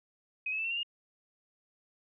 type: tone with pitch steps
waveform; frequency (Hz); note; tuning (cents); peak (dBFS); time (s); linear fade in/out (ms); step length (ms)
sine; 2521 / 2581 / 2643 / 2707 / 2771 / 2838; D#7 / E7 / E7 / E7 / F7 / F7; +22 / -37 / +4 / +45 / -14 / +27; -31; 0.46-0.832; 5; 62
effects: none